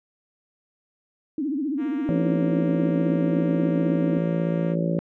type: tone with vibrato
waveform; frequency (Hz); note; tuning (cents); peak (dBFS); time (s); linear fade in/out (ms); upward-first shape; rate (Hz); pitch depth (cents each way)
sine; 288.2; D4; -33; -23; 1.38-4.18; 2; triangle; 15; 230
type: tone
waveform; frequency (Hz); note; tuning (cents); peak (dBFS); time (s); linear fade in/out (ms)
5% pulse; 233.1; A#3; 0; -27; 1.77-4.76; 50
type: harmonic tone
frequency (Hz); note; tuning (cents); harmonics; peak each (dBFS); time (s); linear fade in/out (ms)
56.3; A1; +40; 3 / 4 / 5 / 6 / 7 / 8 / 9 / 10; -23 / -32 / -33 / -32 / -35 / -39 / -34 / -30; 2.09-4.99; 0
effects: low-pass 2000 Hz 12 dB/octave